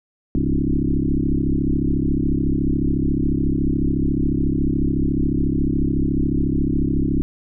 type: tone with frequency modulation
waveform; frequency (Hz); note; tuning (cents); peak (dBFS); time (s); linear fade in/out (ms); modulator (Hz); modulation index
sine; 155.56; D#3; 0; -16; 0.35-7.22; 0; 34; 5
effects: none